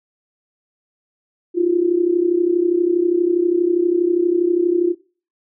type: tone with amplitude modulation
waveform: sine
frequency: 349.2 Hz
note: F4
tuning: in tune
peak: -10 dBFS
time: 1.54-4.95 s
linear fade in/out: 50 ms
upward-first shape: sine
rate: 32.4 Hz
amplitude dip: 75%
effects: noise-tail reverb RT60 0.4 s tail -21 dB re dry